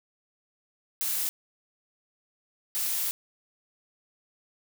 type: noise bursts at uneven times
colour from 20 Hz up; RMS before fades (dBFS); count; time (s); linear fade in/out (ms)
blue; -29; 2; 1.01-1.29 / 2.75-3.11; 0
effects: none